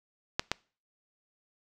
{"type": "clicks", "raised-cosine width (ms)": 0.2, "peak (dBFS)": -9, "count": 2, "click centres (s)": [0.395, 0.516], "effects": ["noise-tail reverb RT60 0.4 s tail -25 dB re dry"]}